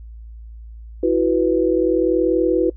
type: chord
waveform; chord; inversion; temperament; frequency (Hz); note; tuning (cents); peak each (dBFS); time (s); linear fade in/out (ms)
sine; E suspended second; none; equal; 329.6 / 370 / 493.9; E4 / F#4 / B4; 0 / 0 / 0; -18 / -18 / -19; 1.03-2.7; 5
effects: noise-tail reverb RT60 0.1 s tail -21 dB re dry + added 56 Hz sine -34 dBFS peak until 2.76 s